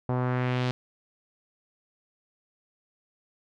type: tone with low-pass filter sweep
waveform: sawtooth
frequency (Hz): 125.6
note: B2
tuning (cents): +30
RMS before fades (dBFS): -27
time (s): 0.09-0.71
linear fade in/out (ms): 0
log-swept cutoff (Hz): 870 to 4400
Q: 1.5
effects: none